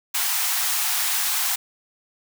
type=high-pass noise; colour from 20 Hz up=white; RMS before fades=-23 dBFS; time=0.14-1.56 s; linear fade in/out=10 ms; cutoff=700 Hz; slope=96 dB/octave; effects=none